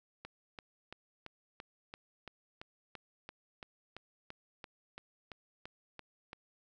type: click train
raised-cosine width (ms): 0.3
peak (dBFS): -29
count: 19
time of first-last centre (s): 0.25-6.331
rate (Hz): 2.96
effects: none